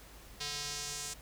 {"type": "tone with band-pass filter sweep", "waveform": "square", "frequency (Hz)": 145.7, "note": "D3", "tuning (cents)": -13, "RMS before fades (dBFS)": -40, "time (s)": [0.4, 1.14], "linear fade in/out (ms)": 10, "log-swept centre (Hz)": [4600, 7500], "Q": 1.8, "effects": ["added 50 Hz sine -55 dBFS peak until 1.21 s", "pink hiss -55 dBFS RMS until 1.21 s"]}